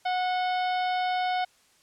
harmonic tone with a mistuned harmonic, 732 Hz, F#5, 19 cents flat, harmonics 1 / 2 / 3 / 4 / 5 / 6 / 7, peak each -25 / -36 / -37 / -41 / -41 / -46 / -47 dBFS, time 0.05-1.45 s, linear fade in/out 10 ms, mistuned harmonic 4, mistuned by +59 cents, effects white hiss -62 dBFS RMS until 1.82 s + low-pass 9000 Hz 12 dB/octave

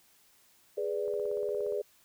sine chord, G# diminished, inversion none, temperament equal, 415.3 / 493.9 / 587.3 Hz, G#4 / B4 / D5, 0 / 0 / 0 cents, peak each -32 / -36 / -36 dBFS, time 0.77-1.82 s, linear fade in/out 10 ms
click train, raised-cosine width 1 ms, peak -39 dBFS, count 12, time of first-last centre 1.08-1.723 s, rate 17.1 Hz
effects white hiss -64 dBFS RMS until 2.04 s

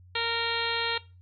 harmonic tone, 463.3 Hz, A#4, 11 cents flat, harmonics 1 / 2 / 3 / 4 / 5 / 6 / 7 / 8 / 9, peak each -35 / -35 / -35 / -35 / -35 / -35 / -35 / -35 / -35 dBFS, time 0.15-0.98 s, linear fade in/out 5 ms, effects noise-tail reverb RT60 0.3 s tail -20 dB re dry + added 90 Hz sine -50 dBFS peak until 1.21 s

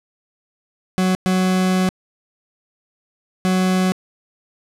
40% pulse tone bursts at uneven times, 185.6 Hz, F#3, 6 cents sharp, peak -14 dBFS, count 3, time 0.98-1.15 / 1.26-1.89 / 3.45-3.92 s, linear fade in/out 0 ms, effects low-pass 11000 Hz 12 dB/octave

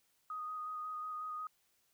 sine tone with vibrato, 1244.5 Hz, D#6, in tune, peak -39 dBFS, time 0.3-1.47 s, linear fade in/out 2 ms, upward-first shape square, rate 5.5 Hz, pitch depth 13 cents each way, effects white hiss -75 dBFS RMS until 1.93 s

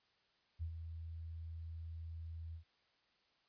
sine tone with ADSR envelope, 82 Hz, E2, 9 cents flat, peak -37 dBFS, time 0.59-2.64 s, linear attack 33 ms, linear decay 83 ms, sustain -7 dB, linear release 100 ms, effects white hiss -75 dBFS RMS until 3.48 s + resampled to 11025 Hz

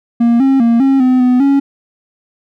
triangle tone with pitch steps, 234.8 / 269.3 / 232.7 / 270.5 / 254.9 / 250.2 / 277.6 Hz, A#3 / C#4 / A#3 / C#4 / C4 / B3 / C#4, +13 / -50 / -3 / -42 / -45 / +23 / +3 cents, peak -5 dBFS, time 0.2-1.6 s, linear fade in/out 10 ms, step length 200 ms, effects none

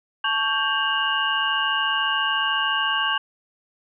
sine tone cluster, 876 / 1120 / 1582 / 2837 / 2991 Hz, A5 / C#6 / G6 / F7 / F#7, -8 / +18 / +15 / +27 / +18 cents, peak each -29 / -26 / -24 / -25 / -33 dBFS, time 0.24-3.18 s, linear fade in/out 5 ms, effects none

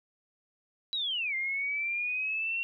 sine linear two-way sweep, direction down then up, 3951 to 2093 to 2743 Hz, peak -29 dBFS, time 0.93-2.63 s, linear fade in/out 0 ms, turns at 1.35 s, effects none

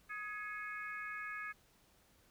harmonic tone with a mistuned harmonic, 418.5 Hz, G#4, 13 cents sharp, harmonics 3 / 4 / 5 / 6, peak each -47 / -44 / -47 / -54 dBFS, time 0.09-1.53 s, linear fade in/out 20 ms, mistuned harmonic 5, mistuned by +70 cents, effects pink hiss -69 dBFS RMS until 2.3 s

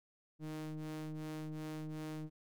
square ring-modulated tone, 77.78 Hz, D#2, in tune, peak -39 dBFS, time 0.39-2.3 s, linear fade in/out 50 ms, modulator 232 Hz, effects none

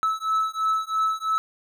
triangle beating tone pair, 1302 / 1305 Hz, E6 / E6, -22 / -18 cents, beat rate 3 Hz, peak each -23 / -23 dBFS, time 0.03-1.38 s, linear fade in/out 0 ms, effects none

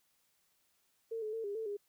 sine tone with pitch steps, 453.3 / 429.8 / 450.3 / 404.7 / 444.9 / 408.2 Hz, A#4 / A4 / A4 / G#4 / A4 / G#4, -48 / -41 / +40 / -45 / +19 / -30 cents, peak -36 dBFS, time 1.11-1.77 s, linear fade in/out 10 ms, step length 110 ms, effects white hiss -75 dBFS RMS until 1.88 s

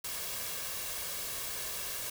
white noise with comb filter, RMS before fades -38 dBFS, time 0.04-2.1 s, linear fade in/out 5 ms, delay 1.8 ms, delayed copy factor +0.5, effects none

